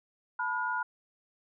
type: tone cluster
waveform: sine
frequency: 880 / 987 / 1432 Hz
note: A5 / B5 / F6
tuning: 0 / -1 / +43 cents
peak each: -37 / -33 / -32 dBFS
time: 0.39-0.83 s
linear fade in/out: 5 ms
effects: none